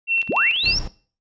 sine tone with tremolo, 2711 Hz, E7, 48 cents sharp, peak -17 dBFS, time 0.07-0.75 s, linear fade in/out 50 ms, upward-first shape square, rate 3.4 Hz, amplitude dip 80%
click train, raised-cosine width 0.3 ms, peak -25 dBFS, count 9, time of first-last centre 0.18-0.563 s, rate 20.9 Hz
sine linear sweep, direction up, 129.3 to 5660 Hz, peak -19 dBFS, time 0.29-0.79 s, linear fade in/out 5 ms
brown noise, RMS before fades -29 dBFS, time 0.63-0.88 s, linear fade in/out 5 ms
effects noise-tail reverb RT60 0.4 s tail -17 dB re dry + resampled to 16000 Hz

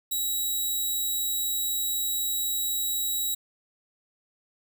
5% pulse tone, 3872 Hz, B7, 35 cents flat, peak -18 dBFS, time 0.11-3.35 s, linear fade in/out 10 ms, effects none

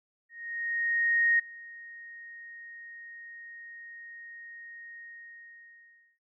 sine tone with ADSR envelope, 1864.7 Hz, A#6, in tune, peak -20 dBFS, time 0.29-6.19 s, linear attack 1100 ms, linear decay 10 ms, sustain -23 dB, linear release 1200 ms, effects none

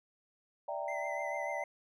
sine chord, E half-diminished seventh, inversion third, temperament equal with one note detuned, 587.3 / 659.3 / 784 / 924.8 Hz, D5 / E5 / G5 / Bb5, 0 / 0 / 0 / -14 cents, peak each -39 / -41 / -41 / -42 dBFS, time 0.68-1.64 s, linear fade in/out 5 ms
triangle tone with vibrato, 2043 Hz, C7, 42 cents flat, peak -39 dBFS, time 0.88-1.64 s, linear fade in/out 2 ms, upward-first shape triangle, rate 6.8 Hz, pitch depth 52 cents each way
effects none

